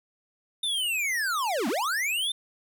square linear two-way sweep, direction down then up, 3638 to 201 to 3638 Hz, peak -26 dBFS, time 0.63-2.32 s, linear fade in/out 5 ms, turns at 1.68 s, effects 11-bit

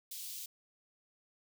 white high-pass noise, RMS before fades -44 dBFS, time 0.11-0.46 s, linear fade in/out 5 ms, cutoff 3100 Hz, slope 24 dB/octave, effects none

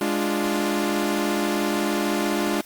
sawtooth chord, D diminished, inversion second, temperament equal, 207.7 / 293.7 / 349.2 Hz, Ab3 / D4 / F4, 0 / 0 / 0 cents, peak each -22 dBFS, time 0.01-2.61 s, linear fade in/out 2 ms, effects white hiss -47 dBFS RMS until 2.65 s + Opus 32 kbps

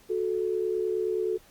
sine tone pair together, 366.8 / 436.2 Hz, F#4 / A4, -15 / -15 cents, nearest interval minor third, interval 300 cents, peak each -28 dBFS, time 0.09-1.38 s, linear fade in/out 20 ms, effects pink hiss -57 dBFS RMS until 1.5 s + Opus 48 kbps

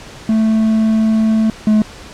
triangle tone pair in turn, 220 / 214.5 Hz, A3 / A3, 0 / -44 cents, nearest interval unison, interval 44 cents, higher first, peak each -8 / -6 dBFS, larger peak second, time 0.29-1.5 / 1.67-1.82 s, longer first, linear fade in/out 2 ms, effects pink hiss -35 dBFS RMS until 2.13 s + low-pass 7000 Hz 12 dB/octave

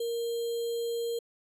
sine tone with sample-and-hold, 466.2 Hz, A#4, in tune, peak -29 dBFS, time 0-1.19 s, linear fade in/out 5 ms, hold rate 3675 Hz, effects resampled to 32000 Hz

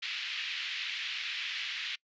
pink band-pass noise, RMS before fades -37 dBFS, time 0.02-1.96 s, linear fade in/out 10 ms, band 2100 to 3800 Hz, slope 24 dB/octave, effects noise-tail reverb RT60 0.1 s tail -25 dB re dry + resampled to 16000 Hz

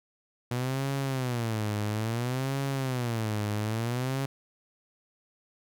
sawtooth tone with vibrato, 120 Hz, B2, 49 cents flat, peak -24 dBFS, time 0.51-4.26 s, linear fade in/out 5 ms, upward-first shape sine, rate 0.59 Hz, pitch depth 240 cents each way, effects none

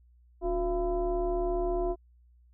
sine tone with frequency modulation, 359.3 Hz, F4, 49 cents sharp, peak -26 dBFS, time 0.41-1.96 s, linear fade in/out 50 ms, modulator 322 Hz, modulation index 1.1, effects added 60 Hz sine -57 dBFS peak until 2.53 s

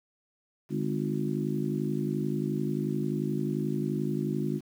harmonic tone with a mistuned harmonic, 51.4 Hz, G#1, 17 cents flat, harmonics 3 / 4 / 5 / 6 / 7, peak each -32 / -33 / -34 / -35 / -35 dBFS, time 0.69-4.61 s, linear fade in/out 50 ms, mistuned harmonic 3, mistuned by -72 cents, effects 9-bit

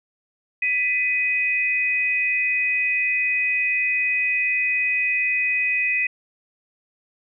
sine tone pair together, 1990.6 / 2508 Hz, B6 / D#7, +13 / +13 cents, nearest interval major third, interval 400 cents, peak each -24 / -20 dBFS, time 0.62-6.07 s, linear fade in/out 5 ms, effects none

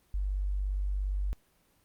sine tone, 48.63 Hz, G1, 13 cents flat, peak -28 dBFS, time 0.14-1.33 s, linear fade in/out 0 ms, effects pink hiss -68 dBFS RMS until 1.84 s + Opus 24 kbps

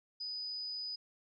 sine tone, 4978 Hz, D#8, in tune, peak -38 dBFS, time 0.2-0.96 s, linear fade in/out 10 ms, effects none

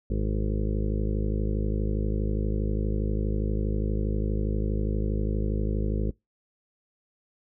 harmonic tone, 52.4 Hz, G#1, 16 cents sharp, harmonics 1 / 2 / 3 / 4 / 6 / 7 / 8 / 9 / 10, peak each -26 / -31 / -36 / -33 / -38 / -38 / -38 / -41 / -44 dBFS, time 0.1-6.11 s, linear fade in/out 5 ms, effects noise-tail reverb RT60 0.2 s tail -25 dB re dry

